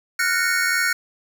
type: chord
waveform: square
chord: Gb major seventh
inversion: third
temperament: equal with one note detuned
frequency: 1396.9 / 1480 / 1837.9 / 2217 Hz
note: F6 / Gb6 / Bb6 / Db7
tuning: 0 / 0 / -25 / 0 cents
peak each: -26 / -23 / -25 / -26 dBFS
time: 0.19-0.93 s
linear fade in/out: 5 ms
effects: none